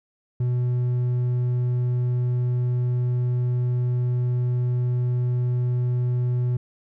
sine tone with hard clipping, 123.47 Hz, B2, in tune, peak -21 dBFS, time 0.4-6.57 s, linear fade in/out 5 ms, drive 3 dB, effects none

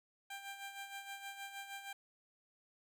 15% pulse tone with tremolo, 792 Hz, G5, 18 cents sharp, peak -37 dBFS, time 0.3-1.93 s, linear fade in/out 5 ms, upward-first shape sine, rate 6.4 Hz, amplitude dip 60%, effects none

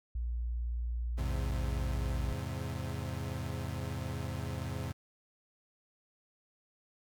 sine tone, 59 Hz, A#1, 22 cents sharp, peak -32 dBFS, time 0.15-2.33 s, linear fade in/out 5 ms
35% pulse chord, E augmented, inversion none, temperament equal, 82.41 / 103.83 / 130.81 Hz, E2 / G#2 / B#2, 0 / 0 / 0 cents, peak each -38 / -39 / -38 dBFS, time 1.17-4.93 s, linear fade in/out 20 ms
effects none

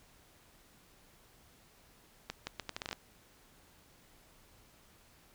accelerating click train, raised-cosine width 0.2 ms, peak -20 dBFS, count 10, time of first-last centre 2.3-2.929 s, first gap 170 ms, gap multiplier 0.75, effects pink hiss -63 dBFS RMS until 5.34 s

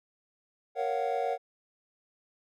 triangle chord, Gb major seventh, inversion first, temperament equal with one note detuned, 466.2 / 554.4 / 698.5 / 746.9 Hz, Bb4 / Db5 / F5 / Gb5, 0 / 0 / 0 / +16 cents, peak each -31 / -32 / -32 / -30 dBFS, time 0.75-1.38 s, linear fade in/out 50 ms, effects tanh soft clip ceiling -16 dBFS

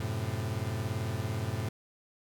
40% pulse chord, F# diminished, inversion none, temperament equal, 92.5 / 110 / 130.81 Hz, F#2 / A2 / C3, 0 / 0 / 0 cents, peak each -36 / -33 / -37 dBFS, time 0-1.69 s, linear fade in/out 5 ms, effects none

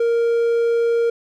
triangle tone, 466.2 Hz, A#4, in tune, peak -13 dBFS, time 0-1.1 s, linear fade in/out 5 ms, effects none

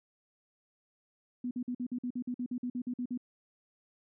sine tone bursts, 246.9 Hz, B3, in tune, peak -32 dBFS, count 15, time 1.44-3.176 s, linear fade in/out 5 ms, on 70 ms, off 49 ms, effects none

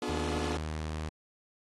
sawtooth chord, B diminished seventh, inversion none, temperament just, 246.9 / 296.3 / 355.6 / 426.7 Hz, B3 / D4 / F4 / Ab4, 0 / +15 / +31 / +47 cents, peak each -34 dBFS, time 0.02-0.57 s, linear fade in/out 2 ms
sawtooth tone, 77.78 Hz, D#2, in tune, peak -30 dBFS, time 0.09-1.09 s, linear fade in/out 5 ms
effects low-pass 9000 Hz 12 dB/octave + AAC 32 kbps

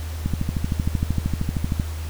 click train, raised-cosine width 5 ms, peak -9 dBFS, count 21, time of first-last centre 0.26-1.798 s, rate 13 Hz, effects added 79 Hz sine -27 dBFS peak until 2.09 s + pink hiss -40 dBFS RMS until 2.09 s

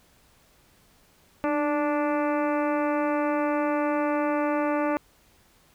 harmonic tone with a mistuned harmonic, 293 Hz, D4, 4 cents flat, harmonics 1 / 2 / 3 / 4 / 5 / 6 / 7 / 8 / 9, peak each -26 / -27 / -31 / -33 / -37 / -41 / -42 / -43 / -45 dBFS, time 1.44-4.97 s, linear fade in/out 0 ms, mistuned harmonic 1, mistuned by +44 cents, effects pink hiss -60 dBFS RMS until 5.74 s

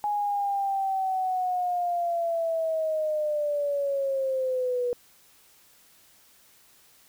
sine linear sweep, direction down, 834 to 484 Hz, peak -24 dBFS, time 0.04-4.93 s, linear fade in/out 0 ms, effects white hiss -58 dBFS RMS until 7.08 s

